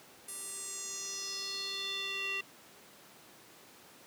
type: tone with band-pass filter sweep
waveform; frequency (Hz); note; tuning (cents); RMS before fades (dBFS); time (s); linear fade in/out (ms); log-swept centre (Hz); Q
square; 392; G4; 0; -39; 0.28-2.41; 5; 10000 to 2600; 4.5
effects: pink hiss -56 dBFS RMS until 4.06 s + high-pass 200 Hz 12 dB/octave